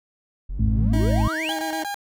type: exponential sweep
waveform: triangle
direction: up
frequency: 36.19 to 3520 Hz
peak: -24 dBFS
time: 0.49-1.53 s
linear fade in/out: 10 ms
type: harmonic tone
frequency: 54.1 Hz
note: A1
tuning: 29 cents flat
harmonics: 1 / 2 / 4 / 5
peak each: -20 / -21 / -25 / -37 dBFS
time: 0.59-1.28 s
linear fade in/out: 5 ms
type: tone with vibrato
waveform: 25% pulse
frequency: 317.3 Hz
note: D#4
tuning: 34 cents sharp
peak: -24 dBFS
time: 0.93-1.84 s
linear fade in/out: 5 ms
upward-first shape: square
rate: 8.7 Hz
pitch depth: 19 cents each way
type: tone bursts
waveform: 30% pulse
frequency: 809 Hz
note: G#5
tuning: 46 cents flat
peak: -24 dBFS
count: 4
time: 1.49-1.944 s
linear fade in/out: 0 ms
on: 97 ms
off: 22 ms
effects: none